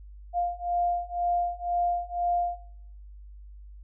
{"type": "beating tone pair", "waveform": "sine", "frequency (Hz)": [700, 702], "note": ["F5", "F5"], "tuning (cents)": [4, 9], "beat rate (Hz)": 2, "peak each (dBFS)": -28, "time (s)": [0.33, 2.59], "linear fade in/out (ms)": 50, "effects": ["noise-tail reverb RT60 0.7 s tail -18 dB re dry", "added 50 Hz sine -43 dBFS peak until 3.83 s"]}